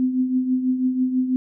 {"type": "tone with tremolo", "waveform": "sine", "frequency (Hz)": 255.9, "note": "C4", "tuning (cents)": -38, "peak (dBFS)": -15, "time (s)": [0, 1.36], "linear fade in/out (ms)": 0, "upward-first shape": "triangle", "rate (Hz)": 6.1, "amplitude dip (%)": 65, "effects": []}